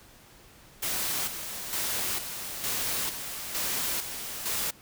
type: noise with tremolo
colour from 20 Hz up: white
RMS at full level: -30 dBFS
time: 0.82-4.71 s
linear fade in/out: 10 ms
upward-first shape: square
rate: 1.1 Hz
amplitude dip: 55%
effects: pink hiss -54 dBFS RMS until 4.81 s